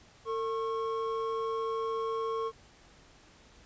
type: tone pair together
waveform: triangle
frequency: 451.7 / 1090 Hz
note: A4 / C#6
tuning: +45 / -29 cents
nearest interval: octave + minor third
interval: 1526 cents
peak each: -30 / -33 dBFS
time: 0.25-2.52 s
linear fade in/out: 50 ms
effects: pink hiss -58 dBFS RMS until 3.65 s + resampled to 16000 Hz